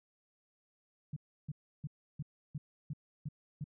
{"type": "tone bursts", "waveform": "sine", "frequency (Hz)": 147.5, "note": "D3", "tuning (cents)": 8, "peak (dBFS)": -36, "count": 8, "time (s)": [1.13, 3.642], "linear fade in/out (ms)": 5, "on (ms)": 34, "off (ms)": 320, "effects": []}